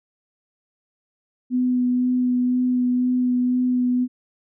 sine tone with vibrato, 249.6 Hz, B3, 19 cents sharp, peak -17 dBFS, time 1.5-4.08 s, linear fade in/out 50 ms, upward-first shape sine, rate 2 Hz, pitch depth 12 cents each way, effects none

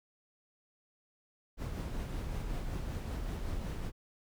brown noise with tremolo, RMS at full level -36 dBFS, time 1.57-3.92 s, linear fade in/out 50 ms, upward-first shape sine, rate 5.3 Hz, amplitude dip 30%, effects none

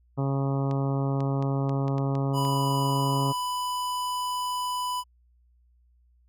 harmonic tone, 137.2 Hz, C#3, 17 cents flat, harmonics 1 / 2 / 3 / 4 / 5 / 6 / 7 / 8 / 9, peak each -25 / -31 / -35 / -37 / -39 / -41 / -42 / -43 / -44 dBFS, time 0.17-3.33 s, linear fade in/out 20 ms
clicks, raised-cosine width 0.2 ms, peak -26 dBFS, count 8, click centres 0.712 / 1.205 / 1.425 / 1.694 / 1.881 / 1.982 / 2.153 / 2.451 s
square tone with pitch glide, 987.8 to 994.7 Hz, B5 to B5, 0 to +12 cents, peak -28 dBFS, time 2.33-5.04 s, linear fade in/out 50 ms, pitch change +12 cents, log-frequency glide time 2.86-3.45 s
effects added 60 Hz sine -59 dBFS peak until 6.28 s

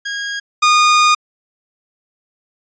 sawtooth tone pair in turn, 1636 / 1225.6 Hz, G#6 / D#6, -26 / -27 cents, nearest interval perfect fourth, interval 501 cents, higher first, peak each -17 / -5 dBFS, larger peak second, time 0.05-0.4 / 0.62-1.15 s, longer second, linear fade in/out 10 ms, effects resampled to 16000 Hz

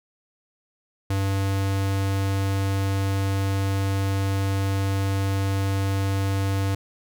square tone, 97.6 Hz, G2, 7 cents flat, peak -22 dBFS, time 1.1-6.75 s, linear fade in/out 5 ms, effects none

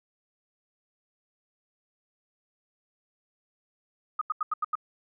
sine tone bursts, 1244.5 Hz, D#6, in tune, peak -24 dBFS, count 6, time 4.19-4.754 s, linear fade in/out 5 ms, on 24 ms, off 84 ms, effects none

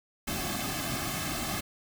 pink noise with comb filter, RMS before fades -33 dBFS, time 0.27-1.61 s, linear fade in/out 10 ms, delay 2.1 ms, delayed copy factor -0.85, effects none

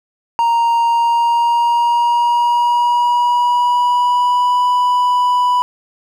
triangle tone with pitch glide, 932.3 to 987.7 Hz, A#5 to B5, 0 to 0 cents, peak -9 dBFS, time 0.39-5.62 s, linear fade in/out 0 ms, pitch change +100 cents, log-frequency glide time 0.85-4.65 s, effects none

